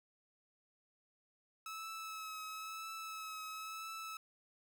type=tone with vibrato; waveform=sawtooth; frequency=1297 Hz; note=E6; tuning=28 cents flat; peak=-40 dBFS; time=1.66-4.17 s; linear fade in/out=2 ms; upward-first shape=triangle; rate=0.99 Hz; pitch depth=27 cents each way; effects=none